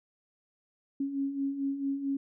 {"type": "beating tone pair", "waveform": "sine", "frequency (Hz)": [272.5, 277], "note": ["C#4", "C#4"], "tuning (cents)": [-29, -1], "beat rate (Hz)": 4.5, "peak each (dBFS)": [-37, -30], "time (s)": [1, 2.17], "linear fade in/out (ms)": 5, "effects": []}